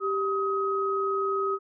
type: tone pair together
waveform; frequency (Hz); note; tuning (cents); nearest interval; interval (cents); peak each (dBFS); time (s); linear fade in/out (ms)
sine; 392 / 1264.1; G4 / D#6; 0 / +27; octave + minor sixth; 2027; -27; 0-1.59; 50
effects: none